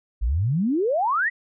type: exponential sweep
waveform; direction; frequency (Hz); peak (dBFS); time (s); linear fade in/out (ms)
sine; up; 49 to 2018; -19; 0.21-1.3; 20
effects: none